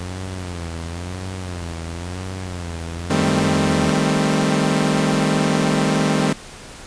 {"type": "tone with vibrato", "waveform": "sawtooth", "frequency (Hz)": 88.2, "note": "F2", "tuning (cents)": 18, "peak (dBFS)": -23, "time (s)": [0, 3.91], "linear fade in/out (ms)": 5, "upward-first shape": "sine", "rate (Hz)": 0.97, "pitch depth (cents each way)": 110}
{"type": "chord", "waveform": "sawtooth", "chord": "A half-diminished seventh", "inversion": "second", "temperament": "equal with one note detuned", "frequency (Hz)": [155.56, 198.39, 220, 261.6], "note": ["Eb3", "G3", "A3", "C4"], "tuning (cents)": [0, 21, 0, 0], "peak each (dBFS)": [-17, -17, -19, -18], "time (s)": [3.1, 6.33], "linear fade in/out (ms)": 5}
{"effects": ["pink hiss -38 dBFS RMS until 6.86 s", "resampled to 22050 Hz"]}